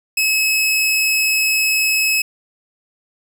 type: tone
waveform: sawtooth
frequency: 2577 Hz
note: E7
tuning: 40 cents flat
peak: -11 dBFS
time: 0.17-2.22 s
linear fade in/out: 5 ms
effects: none